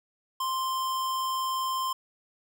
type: tone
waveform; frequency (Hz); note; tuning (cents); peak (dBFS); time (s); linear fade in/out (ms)
square; 1046.5; C6; 0; -28; 0.4-1.93; 5
effects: none